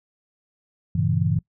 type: chord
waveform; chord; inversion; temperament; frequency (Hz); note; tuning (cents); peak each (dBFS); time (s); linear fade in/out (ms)
sine; G diminished seventh; none; equal; 98 / 116.54 / 138.59 / 164.81; G2 / Bb2 / Db3 / Fb3; 0 / 0 / 0 / 0; -24 / -26 / -24 / -23; 0.95-1.39; 5
effects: noise-tail reverb RT60 0.1 s tail -21 dB re dry